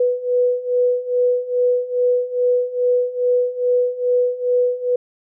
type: beating tone pair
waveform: sine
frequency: 492.5 / 494.9 Hz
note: B4 / B4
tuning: -5 / +4 cents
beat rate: 2.4 Hz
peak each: -20 / -17 dBFS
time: 0-4.96 s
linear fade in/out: 5 ms
effects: none